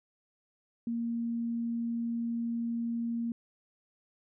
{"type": "tone", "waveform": "sine", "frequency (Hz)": 233.1, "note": "A#3", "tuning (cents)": 0, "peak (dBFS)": -30, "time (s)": [0.87, 3.32], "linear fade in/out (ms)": 2, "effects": []}